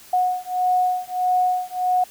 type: beating tone pair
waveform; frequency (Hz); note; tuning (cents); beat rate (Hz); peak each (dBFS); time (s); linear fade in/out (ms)
sine; 730 / 731.6; F#5 / F#5; -24 / -20; 1.6; -21; 0.13-2.04; 5
effects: white hiss -46 dBFS RMS until 2.1 s